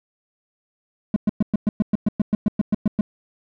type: tone bursts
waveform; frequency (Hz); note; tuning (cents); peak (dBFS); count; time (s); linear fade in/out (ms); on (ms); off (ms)
triangle; 210; G#3; +19; -12; 15; 1.14-3.01; 2; 22; 110
effects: none